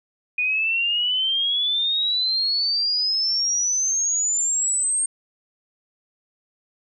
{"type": "exponential sweep", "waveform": "sine", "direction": "up", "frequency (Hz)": [2457, 8610], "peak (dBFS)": -19, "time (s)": [0.38, 5.06], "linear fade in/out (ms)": 5, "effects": []}